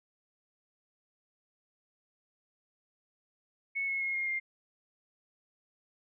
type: tone with pitch steps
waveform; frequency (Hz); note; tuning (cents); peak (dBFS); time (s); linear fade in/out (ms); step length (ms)
sine; 2203 / 2180 / 2158 / 2135 / 2113; C#7 / C#7 / C#7 / C7 / C7; -11 / -29 / -47 / +34 / +16; -30; 3.75-4.4; 20; 130
effects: none